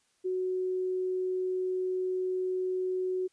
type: tone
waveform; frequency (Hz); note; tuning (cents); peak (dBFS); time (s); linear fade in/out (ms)
sine; 370; F#4; 0; -28; 0.24-3.28; 20
effects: white hiss -71 dBFS RMS until 3.32 s + resampled to 22050 Hz